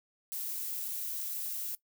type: noise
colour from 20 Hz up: violet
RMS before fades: -37 dBFS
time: 0.32-1.75 s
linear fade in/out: 0 ms
effects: noise-tail reverb RT60 0.1 s tail -19 dB re dry